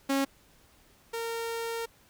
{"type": "tone pair in turn", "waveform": "sawtooth", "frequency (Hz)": [273.6, 460.1], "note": ["C#4", "A#4"], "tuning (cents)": [-23, -23], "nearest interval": "major sixth", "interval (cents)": 900, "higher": "second", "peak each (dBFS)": [-21, -28], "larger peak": "first", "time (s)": [[0.09, 0.25], [1.13, 1.86]], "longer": "second", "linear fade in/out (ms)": 10, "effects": ["pink hiss -61 dBFS RMS until 2.09 s"]}